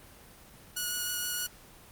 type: tone with vibrato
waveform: 5% pulse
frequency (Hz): 1456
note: F#6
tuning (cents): -28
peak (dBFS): -20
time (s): 0.76-1.47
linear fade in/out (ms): 10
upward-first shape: sine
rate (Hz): 6.4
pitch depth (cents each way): 9
effects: pink hiss -53 dBFS RMS until 1.91 s + Opus 24 kbps

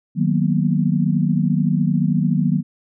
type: chord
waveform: sine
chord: B major seventh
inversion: first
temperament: equal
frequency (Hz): 155.56 / 185 / 233.1 / 246.9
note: D#3 / F#3 / A#3 / B3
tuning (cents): 0 / 0 / 0 / 0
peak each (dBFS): -19 / -19 / -22 / -25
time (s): 0.15-2.63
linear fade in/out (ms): 50
effects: none

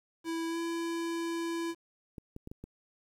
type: tone with pitch glide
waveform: square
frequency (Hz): 329.6 to 334.8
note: E4 to E4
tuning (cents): 0 to +27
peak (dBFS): -33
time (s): 0.24-1.75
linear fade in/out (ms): 50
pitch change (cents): +27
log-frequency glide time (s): 0.48-0.58
type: clicks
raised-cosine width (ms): 3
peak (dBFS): -30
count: 5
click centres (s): 2.182 / 2.364 / 2.474 / 2.515 / 2.64
effects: low-pass 11000 Hz 12 dB/octave + 10-bit

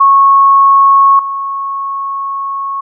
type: tone with level steps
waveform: sine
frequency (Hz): 1100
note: C#6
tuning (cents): -14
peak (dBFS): -3 / -15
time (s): 0-2.81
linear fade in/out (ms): 10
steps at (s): 1.19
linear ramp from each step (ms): 2
effects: none

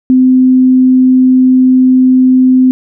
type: tone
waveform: sine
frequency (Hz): 256.8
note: C4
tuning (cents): -32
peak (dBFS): -3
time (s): 0.1-2.71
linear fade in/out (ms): 0
effects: none

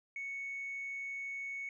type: tone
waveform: sine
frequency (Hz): 2217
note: C#7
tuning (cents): 0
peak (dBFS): -37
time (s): 0.16-1.69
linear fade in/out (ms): 2
effects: tanh soft clip ceiling -35 dBFS

